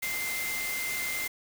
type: tone in noise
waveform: sine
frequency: 2087 Hz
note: C7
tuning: 5 cents flat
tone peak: -32 dBFS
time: 0.02-1.28 s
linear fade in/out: 10 ms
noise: white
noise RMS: -35 dBFS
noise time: 0.02-1.28 s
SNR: 0 dB
effects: none